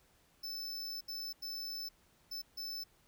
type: tone bursts at uneven times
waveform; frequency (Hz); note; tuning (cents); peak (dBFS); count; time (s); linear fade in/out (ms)
square; 5274; E8; 0; -40; 5; 0.43-1.01 / 1.08-1.33 / 1.42-1.89 / 2.31-2.42 / 2.57-2.84; 10
effects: pink hiss -69 dBFS RMS until 3.07 s